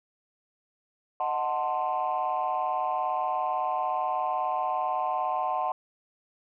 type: chord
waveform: sine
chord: D# diminished seventh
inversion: none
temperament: equal with one note detuned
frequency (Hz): 622.3 / 740 / 885.1 / 1046.5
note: D#5 / F#5 / A5 / C6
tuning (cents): 0 / 0 / +10 / 0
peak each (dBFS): -34 / -28 / -31 / -30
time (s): 1.2-5.72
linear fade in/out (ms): 2
effects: tanh soft clip ceiling -19 dBFS